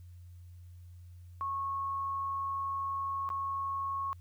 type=tone with dropouts; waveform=sine; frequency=1097 Hz; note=C#6; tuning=18 cents flat; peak=-32 dBFS; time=1.41-4.13 s; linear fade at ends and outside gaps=0 ms; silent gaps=3.29-3.302 s; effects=added 88 Hz sine -48 dBFS peak until 4.2 s + white hiss -73 dBFS RMS until 4.2 s